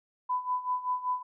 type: tone with tremolo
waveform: sine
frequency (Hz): 1000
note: B5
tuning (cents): +21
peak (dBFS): -25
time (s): 0.29-1.23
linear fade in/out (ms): 10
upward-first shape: sine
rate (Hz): 5.2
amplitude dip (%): 80
effects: none